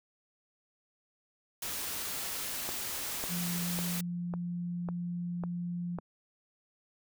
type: noise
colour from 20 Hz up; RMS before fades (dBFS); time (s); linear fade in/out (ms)
white; -37; 1.62-4.01; 5
type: click train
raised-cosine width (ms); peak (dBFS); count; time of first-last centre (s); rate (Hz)
1; -24; 7; 2.69-5.987; 1.82
type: tone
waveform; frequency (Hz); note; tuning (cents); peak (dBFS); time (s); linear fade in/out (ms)
sine; 174.61; F3; 0; -33; 3.28-6; 50
effects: none